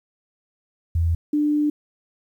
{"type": "tone pair in turn", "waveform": "sine", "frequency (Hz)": [83.4, 297.2], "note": ["E2", "D4"], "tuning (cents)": [21, 21], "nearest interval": "octave + minor seventh", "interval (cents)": 2200, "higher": "second", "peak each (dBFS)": -17, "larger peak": "neither", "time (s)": [[0.95, 1.15], [1.33, 1.7]], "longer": "second", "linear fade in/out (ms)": 5, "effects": ["9-bit"]}